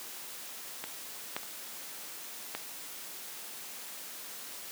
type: clicks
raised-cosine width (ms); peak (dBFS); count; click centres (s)
0.3; -21 / -16 / -29 / -18; 4; 0.84 / 1.365 / 1.432 / 2.55
effects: white hiss -44 dBFS RMS until 4.71 s + high-pass 200 Hz 12 dB/octave